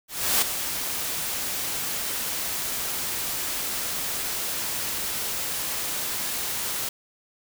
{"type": "noise with ADSR envelope", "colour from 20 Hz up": "white", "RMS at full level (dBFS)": -20, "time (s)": [0.08, 6.89], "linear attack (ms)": 340, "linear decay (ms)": 6, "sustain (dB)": -9, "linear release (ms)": 4, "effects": []}